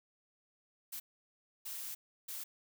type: noise bursts at uneven times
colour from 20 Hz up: blue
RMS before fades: -43 dBFS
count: 3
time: 0.92-1 / 1.65-1.95 / 2.28-2.44 s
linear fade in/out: 10 ms
effects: none